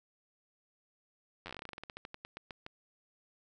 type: slowing click train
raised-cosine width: 0.3 ms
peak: -27 dBFS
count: 23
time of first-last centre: 1.46-2.664 s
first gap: 10 ms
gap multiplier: 1.14
effects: none

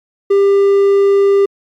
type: tone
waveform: triangle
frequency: 397.6 Hz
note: G4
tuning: 25 cents sharp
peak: -5 dBFS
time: 0.3-1.46 s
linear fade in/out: 10 ms
effects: MP3 96 kbps

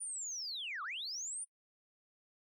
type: linear two-way sweep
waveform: sine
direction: down then up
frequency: 9550 to 1094 to 9550 Hz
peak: -38 dBFS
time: 0-1.45 s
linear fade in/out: 20 ms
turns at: 0.83 s
effects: noise-tail reverb RT60 0.1 s tail -23 dB re dry + tanh soft clip ceiling -34 dBFS

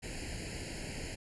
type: noise with comb filter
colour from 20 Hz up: pink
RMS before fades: -41 dBFS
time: 0.02-1.16 s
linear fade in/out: 20 ms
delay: 0.42 ms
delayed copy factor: +0.95
effects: resampled to 24000 Hz

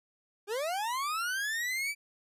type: linear sweep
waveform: 40% pulse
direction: up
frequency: 386.3 to 2339 Hz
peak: -30 dBFS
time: 0.47-1.95 s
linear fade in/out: 50 ms
effects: resampled to 32000 Hz

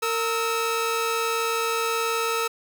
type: tone pair together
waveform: sawtooth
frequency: 458.9 / 1298 Hz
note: A#4 / E6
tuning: -27 / -27 cents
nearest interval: octave + tritone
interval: 1800 cents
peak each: -22 dBFS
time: 0.02-2.48 s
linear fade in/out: 10 ms
effects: none

